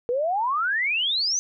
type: exponential sweep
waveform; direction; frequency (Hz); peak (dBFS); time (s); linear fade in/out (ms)
sine; up; 466.2 to 6272; -21; 0.09-1.39; 0
effects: none